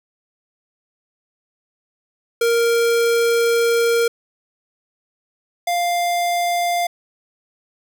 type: tone pair in turn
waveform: square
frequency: 466.2 / 698.5 Hz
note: A#4 / F5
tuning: 0 / 0 cents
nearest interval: perfect fifth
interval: 700 cents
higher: second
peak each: -15 / -18 dBFS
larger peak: first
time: 2.41-4.08 / 5.67-6.87 s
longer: first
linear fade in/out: 5 ms
effects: none